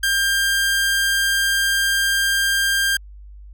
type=tone; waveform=sawtooth; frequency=1595 Hz; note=G6; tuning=30 cents sharp; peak=-13 dBFS; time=0.03-2.97 s; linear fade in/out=5 ms; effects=added 50 Hz sine -37 dBFS peak until 3.53 s